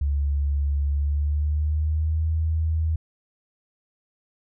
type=tone with pitch glide; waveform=sine; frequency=71.1 to 79.81 Hz; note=C#2 to D#2; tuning=+45 to +45 cents; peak=-20 dBFS; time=0.01-2.96 s; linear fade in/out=5 ms; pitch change=+200 cents; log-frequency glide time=0.9-2.28 s; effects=none